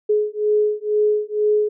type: beating tone pair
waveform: sine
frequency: 420.9 / 423 Hz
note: G#4 / G#4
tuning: +23 / +32 cents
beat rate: 2.1 Hz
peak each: -19 dBFS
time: 0.09-1.69 s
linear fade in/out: 10 ms
effects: none